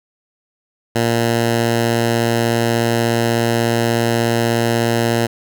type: tone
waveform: 10% pulse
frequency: 116.54 Hz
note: A#2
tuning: in tune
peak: -6 dBFS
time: 0.95-5.27 s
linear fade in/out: 10 ms
effects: none